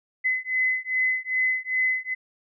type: beating tone pair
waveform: sine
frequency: 2028 / 2030.5 Hz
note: B6 / B6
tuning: +45 / +48 cents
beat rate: 2.5 Hz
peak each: -25 dBFS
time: 0.24-2.15 s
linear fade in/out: 20 ms
effects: none